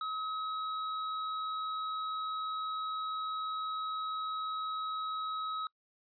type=tone with hard clipping; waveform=sine; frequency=1277 Hz; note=D#6; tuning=45 cents sharp; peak=-36 dBFS; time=0.01-5.67 s; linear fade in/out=2 ms; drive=11 dB; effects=noise-tail reverb RT60 0.1 s tail -25 dB re dry + resampled to 11025 Hz